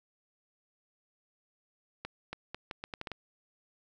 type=accelerating click train; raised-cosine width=0.3 ms; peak=-22 dBFS; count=9; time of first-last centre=2.05-3.117 s; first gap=280 ms; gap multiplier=0.77; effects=none